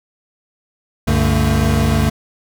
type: tone cluster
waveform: square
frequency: 68 / 94.9 / 144.2 / 223.7 Hz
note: C#2 / F#2 / D3 / A3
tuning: -33 / +44 / -31 / +29 cents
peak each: -19 dBFS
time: 1.07-2.1 s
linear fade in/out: 10 ms
effects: none